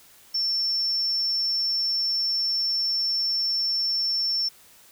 sine tone, 5410 Hz, E8, 44 cents sharp, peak -22 dBFS, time 0.34-4.49 s, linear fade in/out 10 ms, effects white hiss -53 dBFS RMS until 4.91 s

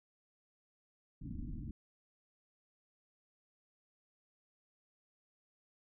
pink low-pass noise, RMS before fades -43 dBFS, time 1.21-1.71 s, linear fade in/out 5 ms, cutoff 310 Hz, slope 96 dB/octave, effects none

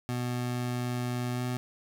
25% pulse tone with pitch glide, 123.2 to 124.49 Hz, B2 to B2, -4 to +14 cents, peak -26 dBFS, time 0.09-1.57 s, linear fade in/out 0 ms, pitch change +18 cents, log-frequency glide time 1.32-1.42 s, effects none

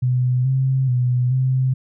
sine tone with pitch steps, 125.8 / 132.4 / 124.4 / 130.1 Hz, B2 / C3 / B2 / C3, +32 / +21 / +13 / -9 cents, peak -15 dBFS, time 0.02-1.74 s, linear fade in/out 10 ms, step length 430 ms, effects none

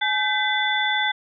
sine tone cluster, 846 / 1547 / 2014 / 3482 Hz, G#5 / G6 / B6 / A7, +32 / -23 / +33 / -19 cents, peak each -25 dBFS, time 0.01-1.12 s, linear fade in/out 10 ms, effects none

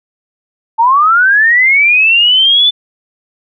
sine linear sweep, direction up, 877 to 3520 Hz, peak -5 dBFS, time 0.78-2.71 s, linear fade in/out 20 ms, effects none

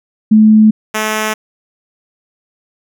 sine / 5% pulse tone pair in turn, 216.2 / 216.2 Hz, A3 / A3, -30 / -30 cents, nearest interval unison, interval 0 cents, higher neither, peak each -3 dBFS, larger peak neither, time 0.31-0.71 / 0.94-1.34 s, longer neither, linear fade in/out 10 ms, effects none

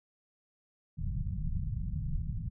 pink low-pass noise, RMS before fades -34 dBFS, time 0.97-2.5 s, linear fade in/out 20 ms, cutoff 180 Hz, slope 48 dB/octave, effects none

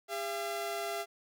sawtooth tone pair together, 404.3 / 680 Hz, G#4 / F5, -46 / -46 cents, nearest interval major sixth, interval 900 cents, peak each -35 / -32 dBFS, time 0.08-1.06 s, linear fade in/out 50 ms, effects 11-bit

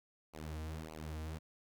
sawtooth tone with flanger, 78.4 Hz, D#2, 14 cents sharp, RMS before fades -44 dBFS, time 0.33-1.39 s, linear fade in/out 20 ms, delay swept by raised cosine 0.56 to 5.56 ms, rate 1.7 Hz, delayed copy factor -1, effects none

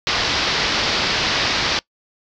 white low-pass noise, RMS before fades -20 dBFS, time 0.07-1.79 s, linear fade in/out 0 ms, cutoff 5300 Hz, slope 48 dB/octave, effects noise-tail reverb RT60 0.1 s tail -22 dB re dry

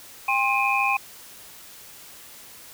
sine tone cluster, 800 / 1060 / 2427 / 2540 Hz, G5 / C6 / D#7 / D#7, +35 / +22 / -44 / +35 cents, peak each -25 dBFS, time 0.28-0.97 s, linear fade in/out 5 ms, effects white hiss -45 dBFS RMS until 2.73 s

